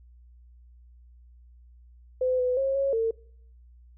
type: tone with pitch steps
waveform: sine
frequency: 510 / 501 / 540 / 549 / 452.3 Hz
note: C5 / B4 / C#5 / C#5 / A4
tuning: -44 / +25 / -45 / -17 / +48 cents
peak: -22 dBFS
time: 2.21-3.11 s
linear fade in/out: 5 ms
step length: 180 ms
effects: noise-tail reverb RT60 0.6 s tail -23 dB re dry + added 60 Hz sine -50 dBFS peak until 3.97 s